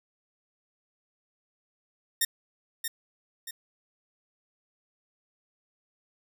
5% pulse tone with echo, 1834 Hz, A#6, 29 cents flat, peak -12 dBFS, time 2.21-2.25 s, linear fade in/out 5 ms, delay 630 ms, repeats 2, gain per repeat -7 dB, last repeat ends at 3.51 s, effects none

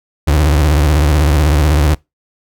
35% pulse tone with vibrato, 74.5 Hz, D2, 25 cents sharp, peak -7 dBFS, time 0.27-1.95 s, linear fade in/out 10 ms, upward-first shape sine, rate 16 Hz, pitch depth 140 cents each way, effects noise-tail reverb RT60 0.2 s tail -24 dB re dry

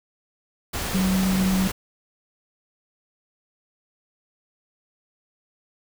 sine tone in noise, 188.6 Hz, F#3, 33 cents sharp, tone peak -19 dBFS, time 0.94-1.68 s, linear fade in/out 10 ms, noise pink, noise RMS -28 dBFS, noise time 0.73-1.72 s, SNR +6 dB, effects none

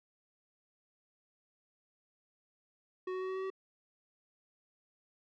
square tone with pitch steps, 370.1 / 372.5 / 374.8 / 377.2 / 379.6 / 382 Hz, F#4 / F#4 / F#4 / F#4 / F#4 / G4, 0 / +12 / +22 / +33 / +44 / -45 cents, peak -36 dBFS, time 3.07-3.502 s, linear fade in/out 5 ms, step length 72 ms, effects low-pass 2000 Hz 12 dB/octave

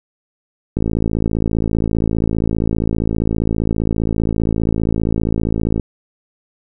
click train, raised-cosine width 3 ms, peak -5 dBFS, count 278, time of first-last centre 0.77-5.797 s, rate 55.1 Hz, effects none

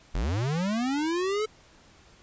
square linear sweep, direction up, 34.75 to 440 Hz, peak -26 dBFS, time 0.14-1.46 s, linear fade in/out 10 ms, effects pink hiss -56 dBFS RMS until 2.22 s + resampled to 16000 Hz

